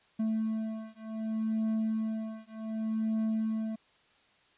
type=beating tone pair; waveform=triangle; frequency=220 / 220.66 Hz; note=A3 / A3; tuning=0 / +5 cents; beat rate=0.66 Hz; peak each=-31 dBFS; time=0.19-3.76 s; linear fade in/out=10 ms; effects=white hiss -65 dBFS RMS until 4.57 s + resampled to 8000 Hz